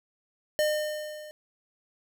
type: tone with level ramp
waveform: square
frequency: 607 Hz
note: D#5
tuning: 43 cents flat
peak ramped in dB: -22 to -43 dBFS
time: 0.59-1.31 s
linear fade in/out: 0 ms
effects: none